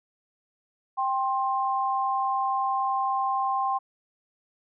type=tone pair together; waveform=sine; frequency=787 / 1056.4 Hz; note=G5 / C6; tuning=+7 / +16 cents; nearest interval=perfect fourth; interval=509 cents; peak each=-26 dBFS; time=0.97-3.79 s; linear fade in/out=20 ms; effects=none